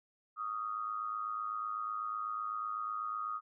sine tone with amplitude modulation, 1244.5 Hz, D#6, in tune, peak -32 dBFS, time 0.36-3.41 s, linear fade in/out 50 ms, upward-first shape sine, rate 108 Hz, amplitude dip 70%, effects none

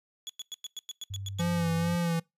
30% pulse tone bursts, 3389 Hz, G#7, 34 cents sharp, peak -33 dBFS, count 10, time 0.27-1.41 s, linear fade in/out 0 ms, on 24 ms, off 100 ms
sine tone, 98 Hz, G2, in tune, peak -35 dBFS, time 1.1-1.96 s, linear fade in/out 10 ms
square tone with vibrato, 169.5 Hz, E3, 49 cents sharp, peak -27 dBFS, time 1.39-2.2 s, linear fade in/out 10 ms, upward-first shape sine, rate 2.2 Hz, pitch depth 39 cents each way
effects noise-tail reverb RT60 0.2 s tail -24 dB re dry + resampled to 32000 Hz

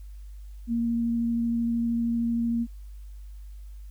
sine tone with vibrato, 233.1 Hz, A#3, in tune, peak -23 dBFS, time 0.67-2.67 s, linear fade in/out 50 ms, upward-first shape triangle, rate 13 Hz, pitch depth 10 cents each way, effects added 50 Hz sine -39 dBFS peak until 3.9 s + white hiss -65 dBFS RMS until 3.9 s

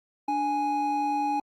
triangle tone pair together, 293.7 / 830.6 Hz, D4 / G#5, 0 / 0 cents, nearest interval octave + tritone, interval 1800 cents, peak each -29 / -23 dBFS, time 0.28-1.4 s, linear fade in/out 5 ms, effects Opus 48 kbps

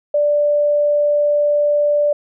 sine tone, 587.3 Hz, D5, in tune, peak -12 dBFS, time 0.14-2.13 s, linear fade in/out 5 ms, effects none

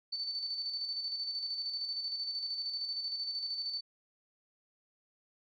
sine tone with tremolo, 4521 Hz, C#8, 33 cents sharp, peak -33 dBFS, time 0.12-3.81 s, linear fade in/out 10 ms, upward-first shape square, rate 13 Hz, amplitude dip 40%, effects none

